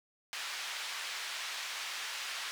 white band-pass noise, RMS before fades -40 dBFS, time 0.33-2.51 s, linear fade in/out 0 ms, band 1100 to 4100 Hz, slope 12 dB/octave, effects none

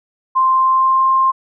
sine tone with pitch glide, 1046.5 to 1056.8 Hz, C6 to C6, 0 to +17 cents, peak -10 dBFS, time 0.35-1.32 s, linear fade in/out 20 ms, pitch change +17 cents, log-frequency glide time 0.54-1.09 s, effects none

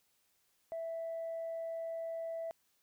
sine tone, 659.3 Hz, E5, in tune, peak -36 dBFS, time 0.72-2.51 s, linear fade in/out 0 ms, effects tanh soft clip ceiling -34 dBFS + white hiss -75 dBFS RMS until 2.82 s

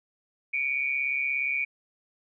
sine tone pair together, 2267 / 2404 Hz, C#7 / D7, +38 / +40 cents, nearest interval minor second, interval 102 cents, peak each -28 dBFS, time 0.53-1.65 s, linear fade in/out 10 ms, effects none

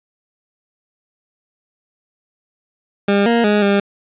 20% pulse tone with pitch steps, 200.9 / 234 / 208 / 200.6 Hz, G3 / A#3 / G#3 / G3, +43 / +7 / +3 / +40 cents, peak -7 dBFS, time 3.08-3.8 s, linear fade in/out 5 ms, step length 180 ms, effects resampled to 8000 Hz + 7-bit

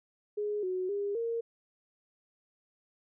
sine tone with pitch steps, 416.7 / 369.2 / 404.6 / 462.5 Hz, G#4 / F#4 / G#4 / A#4, +6 / -4 / -45 / -14 cents, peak -30 dBFS, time 0.37-1.41 s, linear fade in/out 10 ms, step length 260 ms, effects none

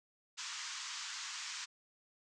white band-pass noise, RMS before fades -44 dBFS, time 0.37-1.66 s, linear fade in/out 20 ms, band 960 to 7200 Hz, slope 48 dB/octave, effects resampled to 22050 Hz

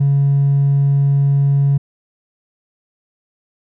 sine tone with hard clipping, 140 Hz, C#3, 18 cents sharp, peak -11 dBFS, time 0-1.78 s, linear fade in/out 10 ms, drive 1 dB, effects none

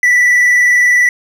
triangle tone with vibrato, 1966 Hz, B6, 8 cents flat, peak -5 dBFS, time 0.03-1.09 s, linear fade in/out 2 ms, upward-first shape square, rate 20 Hz, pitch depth 25 cents each way, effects none

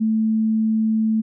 sine tone, 220 Hz, A3, in tune, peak -16 dBFS, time 0-1.22 s, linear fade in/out 20 ms, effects none

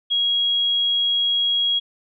sine tone, 3300 Hz, G#7, 12 cents flat, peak -17 dBFS, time 0.1-1.8 s, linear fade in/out 20 ms, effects none

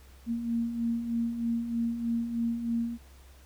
sine beating tone pair, 230 / 233.2 Hz, A#3 / A#3, -23 / +1 cents, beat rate 3.2 Hz, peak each -36 / -28 dBFS, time 0.26-2.98 s, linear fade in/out 50 ms, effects added 66 Hz sine -51 dBFS peak until 3.45 s + pink hiss -59 dBFS RMS until 3.45 s

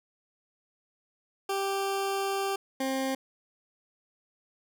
20% pulse tone pair in turn, 392.1 / 265.7 Hz, G4 / C4, 0 / +27 cents, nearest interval perfect fifth, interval 673 cents, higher first, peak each -23 dBFS, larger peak neither, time 1.49-2.56 / 2.8-3.15 s, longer first, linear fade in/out 5 ms, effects none

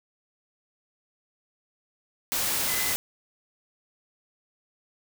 sine tone in noise, 2026 Hz, B6, 44 cents sharp, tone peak -34 dBFS, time 2.68-2.93 s, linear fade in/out 0 ms, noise white, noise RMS -27 dBFS, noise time 2.32-2.96 s, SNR -10 dB, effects none

